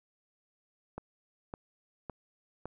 click train, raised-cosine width 1 ms, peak -25 dBFS, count 4, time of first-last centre 0.98-2.656 s, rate 1.79 Hz, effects none

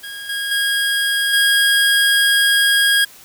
25% pulse tone with level steps, 1635 Hz, G#6, 28 cents flat, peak -25 / -17 / -12 / -8 dBFS, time 0.03-3.05 s, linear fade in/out 10 ms, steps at 0.29 / 0.51 / 1.33 s, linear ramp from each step 5 ms, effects white hiss -43 dBFS RMS until 3.24 s

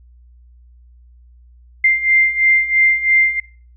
sine beating tone pair, 2093 / 2096 Hz, C7 / C7, 0 / +2 cents, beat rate 3 Hz, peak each -16 / -13 dBFS, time 1.84-3.4 s, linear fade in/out 5 ms, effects noise-tail reverb RT60 0.4 s tail -19 dB re dry + added 60 Hz sine -43 dBFS peak until 3.76 s

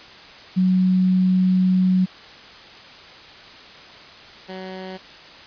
sine / 15% pulse tone pair in turn, 185 / 187.47 Hz, F#3 / F#3, 0 / +23 cents, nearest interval unison, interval 23 cents, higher second, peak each -14 / -25 dBFS, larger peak first, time 0.56-2.06 / 4.48-4.98 s, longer first, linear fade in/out 20 ms, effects white hiss -42 dBFS RMS until 5.46 s + resampled to 11025 Hz

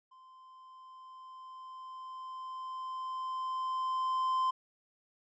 triangle tone with level ramp, 1037 Hz, C6, 16 cents flat, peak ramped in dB -53 to -25 dBFS, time 0.11-4.51 s, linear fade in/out 10 ms, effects resampled to 16000 Hz

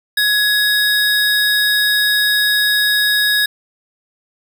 square tone pair together, 1675 / 3760 Hz, G#6 / A#7, +14 / +14 cents, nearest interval octave + major second, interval 1400 cents, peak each -15 / -17 dBFS, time 0.17-3.46 s, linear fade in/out 5 ms, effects none

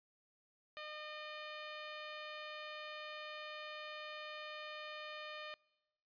10% pulse tone, 608 Hz, D#5, 40 cents flat, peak -37 dBFS, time 0.77-5.54 s, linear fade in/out 0 ms, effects noise-tail reverb RT60 1.0 s tail -25 dB re dry + resampled to 11025 Hz

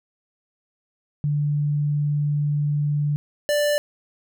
sine / square tone pair in turn, 146.83 / 588.5 Hz, D3 / D5, 0 / +3 cents, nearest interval 2 octaves, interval 2403 cents, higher second, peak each -19 dBFS, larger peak neither, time 1.24-3.16 / 3.49-3.78 s, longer first, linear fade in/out 0 ms, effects none

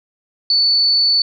sine tone, 4477 Hz, C#8, 16 cents sharp, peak -11 dBFS, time 0.5-1.22 s, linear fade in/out 2 ms, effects none

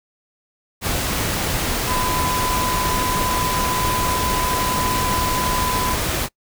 sine tone in noise, 1004 Hz, B5, 28 cents sharp, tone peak -22 dBFS, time 1.86-5.97 s, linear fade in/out 50 ms, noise pink, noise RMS -22 dBFS, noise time 0.81-6.29 s, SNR -3 dB, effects noise-tail reverb RT60 0.1 s tail -24 dB re dry

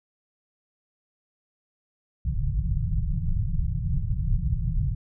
pink low-pass noise, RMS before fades -25 dBFS, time 2.25-4.95 s, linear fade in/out 5 ms, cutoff 170 Hz, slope 96 dB/octave, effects none

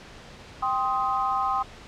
sine chord, C minor, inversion second, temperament just, 784.9 / 1046.5 / 1255.8 Hz, G5 / C6 / Eb6, +2 / 0 / +16 cents, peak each -27 dBFS, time 0.62-1.63 s, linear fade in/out 10 ms, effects pink hiss -45 dBFS RMS until 1.87 s + low-pass 5000 Hz 12 dB/octave

